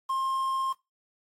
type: tone with quantisation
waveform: triangle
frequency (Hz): 1063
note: C6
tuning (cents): +27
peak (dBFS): -24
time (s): 0.09-0.73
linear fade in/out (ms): 10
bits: 8
effects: noise-tail reverb RT60 0.2 s tail -19 dB re dry + AAC 48 kbps